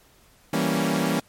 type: chord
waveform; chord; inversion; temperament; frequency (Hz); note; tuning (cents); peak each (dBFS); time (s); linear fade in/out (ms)
sawtooth; E diminished seventh; none; equal; 164.81 / 196 / 233.1 / 277.2; E3 / G3 / Bb3 / Db4; 0 / 0 / 0 / 0; -23; 0.53-1.2; 5
effects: pink hiss -57 dBFS RMS until 1.28 s + MP3 64 kbps